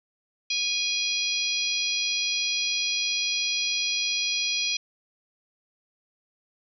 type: harmonic tone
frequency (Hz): 823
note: G#5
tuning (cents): -16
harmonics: 3 / 4 / 5 / 6 / 7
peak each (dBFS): -29 / -30 / -31 / -32 / -32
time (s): 0.5-4.77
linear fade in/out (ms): 5
effects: none